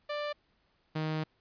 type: tone pair in turn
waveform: sawtooth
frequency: 590 / 156.27 Hz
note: D5 / D#3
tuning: +8 / +8 cents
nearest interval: octave + major seventh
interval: 2300 cents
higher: first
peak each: -29 / -27 dBFS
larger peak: second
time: 0.09-0.33 / 0.95-1.24 s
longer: second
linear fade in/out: 10 ms
effects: pink hiss -72 dBFS RMS until 1.4 s + resampled to 11025 Hz